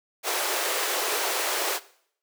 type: high-pass noise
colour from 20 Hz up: pink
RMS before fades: -27 dBFS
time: 0.23-1.8 s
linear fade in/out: 50 ms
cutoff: 370 Hz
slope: 48 dB/octave
effects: noise-tail reverb RT60 0.6 s tail -18 dB re dry